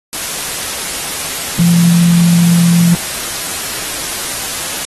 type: tone in noise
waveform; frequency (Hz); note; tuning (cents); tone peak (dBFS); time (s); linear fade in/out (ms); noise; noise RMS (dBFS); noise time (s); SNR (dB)
sine; 171.8; F3; -28; -6; 1.59-2.95; 0; white; -20; 0.13-4.85; +11
effects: AAC 32 kbps